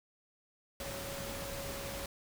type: tone in noise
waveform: sine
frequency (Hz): 554.4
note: C#5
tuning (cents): 0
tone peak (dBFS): -44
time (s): 0.8-2.06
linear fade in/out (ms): 2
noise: pink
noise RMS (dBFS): -42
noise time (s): 0.8-2.06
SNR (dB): -5
effects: none